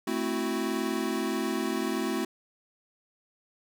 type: chord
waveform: square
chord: F# half-diminished seventh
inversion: first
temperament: equal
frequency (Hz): 220 / 261.6 / 329.6 / 370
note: A3 / C4 / E4 / F#4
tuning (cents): 0 / 0 / 0 / 0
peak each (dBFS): -34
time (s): 0.07-2.25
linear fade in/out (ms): 5
effects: none